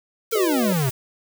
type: noise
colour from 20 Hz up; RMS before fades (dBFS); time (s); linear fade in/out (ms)
blue; -32; 0.31-0.91; 5
type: exponential sweep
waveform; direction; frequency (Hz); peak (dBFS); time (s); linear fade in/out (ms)
square; down; 470.2 to 123.4; -20; 0.32-0.9; 10
type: chord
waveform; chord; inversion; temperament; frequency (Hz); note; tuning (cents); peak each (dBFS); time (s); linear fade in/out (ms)
sine; B major; second; just; 370.4 / 493.9 / 617.4; F#4 / B4 / D#5; +2 / 0 / -14; -28; 0.35-0.73; 5
effects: none